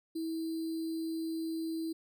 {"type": "tone with sample-and-hold", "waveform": "sine", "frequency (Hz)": 324.5, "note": "E4", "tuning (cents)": -27, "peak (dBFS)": -33, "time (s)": [0.15, 1.93], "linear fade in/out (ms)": 10, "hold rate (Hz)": 4410, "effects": []}